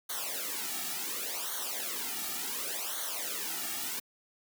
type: noise with flanger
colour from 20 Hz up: white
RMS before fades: -36 dBFS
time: 0.09-4 s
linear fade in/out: 10 ms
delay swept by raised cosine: 0.39 to 1.99 ms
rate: 0.69 Hz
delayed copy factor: -0.9
effects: high-pass 200 Hz 12 dB/octave